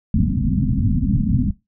white low-pass noise, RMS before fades -18 dBFS, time 0.14-1.51 s, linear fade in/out 2 ms, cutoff 260 Hz, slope 96 dB/octave, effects noise-tail reverb RT60 0.2 s tail -18 dB re dry

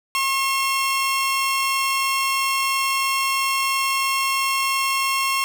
sawtooth tone pair together, 1079 / 2719 Hz, C#6 / F7, -47 / -47 cents, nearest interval octave + major third, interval 1600 cents, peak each -17 / -21 dBFS, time 0.15-5.44 s, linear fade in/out 0 ms, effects none

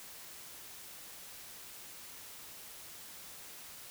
silence, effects white hiss -50 dBFS RMS until 3.9 s

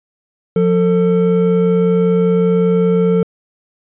triangle tone pair together, 177.5 / 447.3 Hz, F3 / A4, +28 / +28 cents, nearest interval octave + major third, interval 1600 cents, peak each -11 dBFS, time 0.56-3.23 s, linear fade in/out 2 ms, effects resampled to 8000 Hz

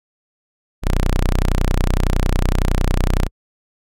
sawtooth tone, 30.87 Hz, B0, in tune, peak -10 dBFS, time 0.82-3.29 s, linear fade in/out 50 ms, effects AAC 64 kbps

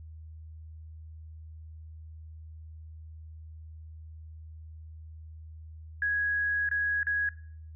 sine tone with dropouts, 1661.2 Hz, G#6, in tune, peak -25 dBFS, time 6.02-7.29 s, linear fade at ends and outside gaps 2 ms, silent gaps 6.69-6.713 / 7.031-7.068 s, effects noise-tail reverb RT60 0.6 s tail -20 dB re dry + added 79 Hz sine -43 dBFS peak until 7.75 s

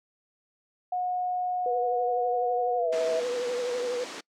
sine tone with pitch glide, 726 to 646.8 Hz, F#5 to E5, -33 to -33 cents, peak -26 dBFS, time 0.92-3.2 s, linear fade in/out 5 ms, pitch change -200 cents, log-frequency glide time 2.76-2.9 s
sine tone with vibrato, 491 Hz, B4, 10 cents flat, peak -27 dBFS, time 1.66-4.04 s, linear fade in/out 2 ms, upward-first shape triangle, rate 12 Hz, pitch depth 48 cents each way
pink band-pass noise, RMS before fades -40 dBFS, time 2.92-4.21 s, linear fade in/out 10 ms, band 260 to 7200 Hz, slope 24 dB/octave
effects noise-tail reverb RT60 0.1 s tail -25 dB re dry

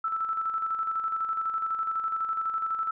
sine tone with tremolo, 1320 Hz, E6, 2 cents sharp, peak -25 dBFS, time 0.04-2.91 s, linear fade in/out 5 ms, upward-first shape square, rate 12 Hz, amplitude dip 45%, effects none

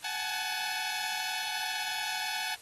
10% pulse tone cluster, 745 / 838 / 875 Hz, F#5 / G#5 / A5, +12 / +15 / -10 cents, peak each -29 dBFS, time 0.04-2.55 s, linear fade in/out 5 ms, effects white hiss -52 dBFS RMS until 2.61 s + AAC 32 kbps

